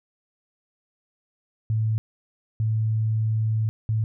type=tone bursts at uneven times; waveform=sine; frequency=110 Hz; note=A2; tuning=in tune; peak=-20 dBFS; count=3; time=1.7-1.98 / 2.6-3.69 / 3.89-4.04 s; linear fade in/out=0 ms; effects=none